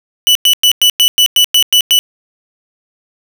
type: tone bursts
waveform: 40% pulse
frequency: 2968 Hz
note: F#7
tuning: 5 cents sharp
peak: -5 dBFS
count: 10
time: 0.27-1.99 s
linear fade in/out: 0 ms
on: 82 ms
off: 100 ms
effects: none